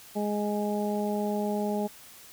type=harmonic tone; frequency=207.7 Hz; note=G#3; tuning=in tune; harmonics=1 / 2 / 3 / 4; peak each=-29 / -32 / -34 / -35 dBFS; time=0.15-1.88 s; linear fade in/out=20 ms; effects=white hiss -50 dBFS RMS until 2.32 s